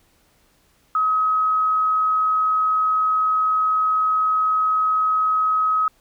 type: tone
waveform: sine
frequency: 1272 Hz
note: D#6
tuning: 38 cents sharp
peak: -16 dBFS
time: 0.95-5.88 s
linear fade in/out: 2 ms
effects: pink hiss -60 dBFS RMS until 6 s